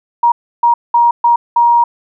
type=tone bursts at uneven times; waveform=sine; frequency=946 Hz; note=A#5; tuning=25 cents sharp; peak=-6 dBFS; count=5; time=0.23-0.32 / 0.63-0.74 / 0.94-1.11 / 1.24-1.36 / 1.56-1.84 s; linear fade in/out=5 ms; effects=none